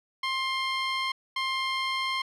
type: tone pair in turn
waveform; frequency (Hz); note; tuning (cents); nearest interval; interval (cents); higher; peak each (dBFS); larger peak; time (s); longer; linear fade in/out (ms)
15% pulse; 1057 / 1057; C6 / C6; +17 / +17; unison; 0; neither; -20; neither; 0.23-1.12 / 1.36-2.22; first; 5
effects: low-pass 5000 Hz 12 dB/octave